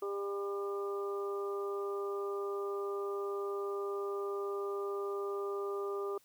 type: harmonic tone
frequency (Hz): 200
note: G3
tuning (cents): +35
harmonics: 2 / 3 / 4 / 5 / 6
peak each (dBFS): -35 / -49 / -51 / -52 / -43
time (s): 0.02-6.18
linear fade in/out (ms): 5
effects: white hiss -67 dBFS RMS until 6.24 s